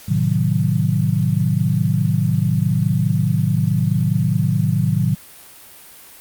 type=chord; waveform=sine; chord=A diminished seventh; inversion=none; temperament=equal; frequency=110 / 130.81 / 155.56 / 185 Hz; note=A2 / C3 / Eb3 / Gb3; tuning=0 / 0 / 0 / 0 cents; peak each=-20 / -21 / -19 / -21 dBFS; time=0.08-5.15 s; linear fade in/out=10 ms; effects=white hiss -42 dBFS RMS until 6.2 s + Opus 48 kbps